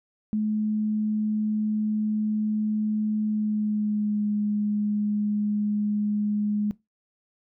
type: tone with pitch glide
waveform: sine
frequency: 213.7 to 208.5 Hz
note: G#3 to G#3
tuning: +50 to +7 cents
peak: -22 dBFS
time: 0.33-6.71 s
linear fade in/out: 0 ms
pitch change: -43 cents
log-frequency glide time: 3.25-4.27 s
effects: noise-tail reverb RT60 0.2 s tail -20 dB re dry